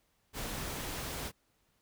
pink noise, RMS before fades -39 dBFS, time 0.33-1.32 s, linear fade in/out 50 ms, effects pink hiss -74 dBFS RMS until 1.81 s

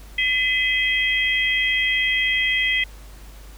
sine tone cluster, 2022 / 2545 / 3214 Hz, B6 / D#7 / G7, +40 / +39 / +43 cents, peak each -20 / -24 / -24 dBFS, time 0.18-2.84 s, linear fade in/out 5 ms, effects added 50 Hz sine -39 dBFS peak until 3.57 s + pink hiss -48 dBFS RMS until 3.57 s

